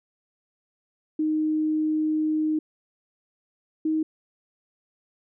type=tone pair in turn; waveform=sine; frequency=310 / 314.1 Hz; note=D#4 / D#4; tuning=-6 / +16 cents; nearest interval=unison; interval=22 cents; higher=second; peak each=-21 dBFS; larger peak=neither; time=1.19-2.59 / 3.85-4.03 s; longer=first; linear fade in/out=5 ms; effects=none